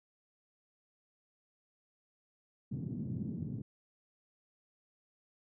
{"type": "band-pass noise", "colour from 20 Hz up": "white", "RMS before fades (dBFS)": -39, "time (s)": [2.71, 3.62], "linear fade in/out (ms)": 10, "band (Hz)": [110, 220], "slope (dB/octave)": 24, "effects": []}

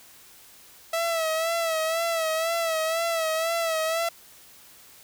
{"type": "tone with vibrato", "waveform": "sawtooth", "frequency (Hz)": 654, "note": "E5", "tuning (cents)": -14, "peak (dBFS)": -20, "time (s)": [0.93, 4.09], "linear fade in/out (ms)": 5, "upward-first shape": "sine", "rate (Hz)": 2, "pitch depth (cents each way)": 54, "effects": ["white hiss -51 dBFS RMS until 5.03 s"]}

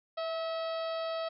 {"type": "harmonic tone with a mistuned harmonic", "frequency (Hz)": 646, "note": "E5", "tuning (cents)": -35, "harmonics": [1, 2, 3, 4, 5, 6, 7, 8], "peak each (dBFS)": [-33, -40, -49, -51, -48, -49, -50, -56], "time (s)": [0.17, 1.29], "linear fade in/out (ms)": 10, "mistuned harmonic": 1, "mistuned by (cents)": 23, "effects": []}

